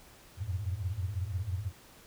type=tone cluster; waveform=sine; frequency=85.9 / 91.9 / 108.1 Hz; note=F2 / F#2 / A2; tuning=-28 / -11 / -30 cents; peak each=-37 / -35 / -37 dBFS; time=0.37-1.72 s; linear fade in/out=50 ms; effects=pink hiss -56 dBFS RMS until 2.06 s